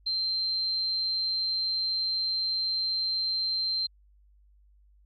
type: tone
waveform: sine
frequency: 4136 Hz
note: C8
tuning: 21 cents flat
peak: -26 dBFS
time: 0.06-3.87 s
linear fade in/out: 10 ms
effects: added 50 Hz sine -57 dBFS peak until 5.05 s + AAC 32 kbps